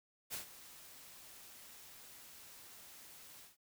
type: noise with ADSR envelope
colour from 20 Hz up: white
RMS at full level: -41 dBFS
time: 0.3-3.57 s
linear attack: 37 ms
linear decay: 110 ms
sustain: -15 dB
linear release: 150 ms
effects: noise-tail reverb RT60 0.1 s tail -26 dB re dry